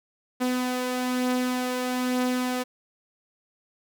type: beating tone pair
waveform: sawtooth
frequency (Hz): 250.4 / 251.5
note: B3 / B3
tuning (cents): +24 / +32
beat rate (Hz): 1.1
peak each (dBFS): -29 / -21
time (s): 0.4-2.64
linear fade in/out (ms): 20
effects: none